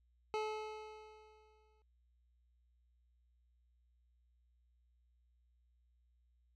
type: tone with exponential decay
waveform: 25% pulse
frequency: 431 Hz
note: A4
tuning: 36 cents flat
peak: -31 dBFS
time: 0.34-1.82 s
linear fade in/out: 0 ms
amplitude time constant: 320 ms
effects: added 60 Hz sine -70 dBFS peak until 6.55 s + low-pass 4000 Hz 12 dB/octave